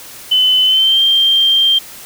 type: tone with pitch glide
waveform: sine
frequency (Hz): 3029 to 3172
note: F#7 to G7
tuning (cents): +40 to +20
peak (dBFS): -8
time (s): 0.31-1.79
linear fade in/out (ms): 10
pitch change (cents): +80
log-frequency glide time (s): 0.65-1.01
effects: white hiss -34 dBFS RMS until 2.05 s